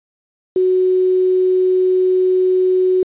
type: tone with quantisation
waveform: sine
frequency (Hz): 370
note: F#4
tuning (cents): 0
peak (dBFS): -11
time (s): 0.56-3.03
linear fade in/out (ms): 2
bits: 6
effects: resampled to 8000 Hz